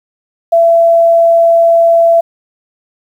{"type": "tone", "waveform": "sine", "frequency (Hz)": 671, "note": "E5", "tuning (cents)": 31, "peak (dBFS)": -4, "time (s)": [0.52, 2.21], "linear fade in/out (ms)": 10, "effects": ["7-bit"]}